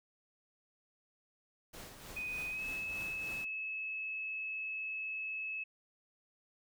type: noise with tremolo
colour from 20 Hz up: pink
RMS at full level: -48 dBFS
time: 1.73-3.45 s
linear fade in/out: 10 ms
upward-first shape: triangle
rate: 3.3 Hz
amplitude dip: 55%
type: tone with pitch glide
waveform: sine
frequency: 2495 to 2592 Hz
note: D#7 to E7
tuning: +4 to -30 cents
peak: -37 dBFS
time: 2.16-5.64 s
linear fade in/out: 10 ms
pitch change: +66 cents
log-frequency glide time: 2.5-2.63 s
effects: none